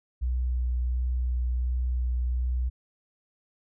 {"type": "tone with vibrato", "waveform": "sine", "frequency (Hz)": 61.74, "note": "B1", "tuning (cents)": 0, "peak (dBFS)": -24, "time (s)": [0.21, 2.7], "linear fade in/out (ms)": 20, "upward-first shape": "sine", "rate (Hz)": 1.4, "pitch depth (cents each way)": 13, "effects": []}